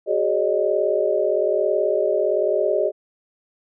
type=tone cluster; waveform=sine; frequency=377.5 / 418.6 / 558 / 616 Hz; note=F#4 / G#4 / C#5 / D#5; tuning=+35 / +14 / +11 / -17 cents; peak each=-24 / -23 / -24 / -21 dBFS; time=0.06-2.92 s; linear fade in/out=50 ms; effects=none